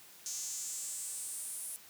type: tone with high-pass filter sweep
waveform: sawtooth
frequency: 293.7 Hz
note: D4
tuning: in tune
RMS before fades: -41 dBFS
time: 0.26-1.76 s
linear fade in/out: 0 ms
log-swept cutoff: 6400 to 10000 Hz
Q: 4.5
effects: white hiss -56 dBFS RMS until 1.89 s + high-pass 100 Hz 12 dB/octave